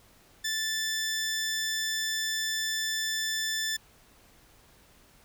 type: tone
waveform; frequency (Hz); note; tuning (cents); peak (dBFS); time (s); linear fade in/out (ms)
15% pulse; 1760; A6; 0; -22; 0.44-3.77; 10
effects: pink hiss -59 dBFS RMS until 5.24 s